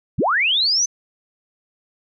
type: linear sweep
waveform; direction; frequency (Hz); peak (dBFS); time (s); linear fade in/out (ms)
sine; up; 58.6 to 6200; -15; 0.18-0.86; 10
effects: none